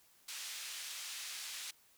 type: band-pass noise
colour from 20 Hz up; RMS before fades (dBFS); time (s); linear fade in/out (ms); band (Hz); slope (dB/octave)
pink; -45; 0.28-1.71; 5; 2600 to 9700; 12
effects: white hiss -67 dBFS RMS until 1.97 s